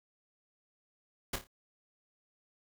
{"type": "noise with echo", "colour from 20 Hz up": "pink", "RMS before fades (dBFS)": -34, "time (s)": [1.33, 1.36], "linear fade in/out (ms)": 5, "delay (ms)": 28, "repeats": 4, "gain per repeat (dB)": -8, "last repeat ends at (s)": 1.472, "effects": []}